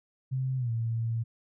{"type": "tone with pitch glide", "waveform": "sine", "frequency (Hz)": [130.81, 114.54], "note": ["C3", "A#2"], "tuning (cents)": [0, -30], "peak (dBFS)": -27, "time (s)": [0.31, 1.24], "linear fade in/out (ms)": 20, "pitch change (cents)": -230, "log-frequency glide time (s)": [0.57, 0.71], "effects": []}